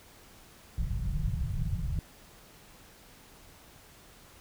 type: low-pass noise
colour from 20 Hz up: pink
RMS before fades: -31 dBFS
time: 0.78-1.99 s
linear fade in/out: 2 ms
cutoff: 180 Hz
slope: 96 dB/octave
effects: pink hiss -55 dBFS RMS until 4.4 s